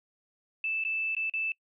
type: tone with dropouts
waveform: sine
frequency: 2637 Hz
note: E7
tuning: in tune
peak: -28 dBFS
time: 0.64-1.52 s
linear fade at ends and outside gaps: 2 ms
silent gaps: 0.839-0.849 / 1.15-1.166 / 1.298-1.337 s
effects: noise-tail reverb RT60 0.1 s tail -24 dB re dry